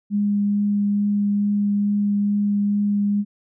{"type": "tone with vibrato", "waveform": "sine", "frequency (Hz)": 204.3, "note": "G#3", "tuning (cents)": -28, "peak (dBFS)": -17, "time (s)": [0.1, 3.25], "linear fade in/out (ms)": 50, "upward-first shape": "triangle", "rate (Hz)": 2.3, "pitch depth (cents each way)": 9, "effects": []}